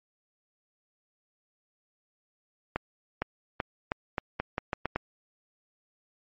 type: accelerating click train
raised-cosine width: 0.5 ms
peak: -13 dBFS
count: 10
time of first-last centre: 2.76-4.96 s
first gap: 460 ms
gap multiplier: 0.83
effects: MP3 32 kbps